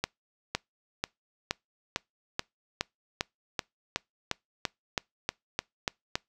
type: accelerating click train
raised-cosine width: 0.2 ms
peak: -10 dBFS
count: 17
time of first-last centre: 0.04-6.155 s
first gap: 510 ms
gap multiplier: 0.96
effects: noise-tail reverb RT60 0.2 s tail -26 dB re dry